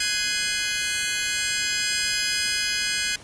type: chord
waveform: 15% pulse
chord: Ab dominant seventh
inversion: third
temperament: just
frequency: 1495.1 / 1661.2 / 2077 / 2492 Hz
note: Gb6 / Ab6 / C7 / Eb7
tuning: +18 / 0 / -13 / +2 cents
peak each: -23 / -21 / -24 / -21 dBFS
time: 0-3.16 s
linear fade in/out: 5 ms
effects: pink hiss -45 dBFS RMS until 3.23 s + resampled to 22050 Hz